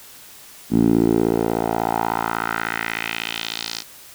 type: tone with band-pass filter sweep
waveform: 10% pulse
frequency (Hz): 56.4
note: A1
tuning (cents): +44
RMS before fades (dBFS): -21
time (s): 0.7-3.84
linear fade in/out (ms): 50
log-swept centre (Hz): 240 to 5100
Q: 2.4
effects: white hiss -43 dBFS RMS until 4.14 s